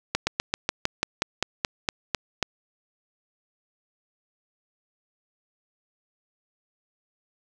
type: slowing click train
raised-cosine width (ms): 0.2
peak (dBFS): -5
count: 13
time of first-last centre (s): 0.15-2.427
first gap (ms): 120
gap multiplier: 1.08
effects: none